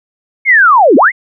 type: linear two-way sweep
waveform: sine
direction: down then up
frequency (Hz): 2217 to 229.3 to 2217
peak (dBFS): -3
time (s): 0.45-1.12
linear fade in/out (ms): 50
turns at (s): 0.96
effects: none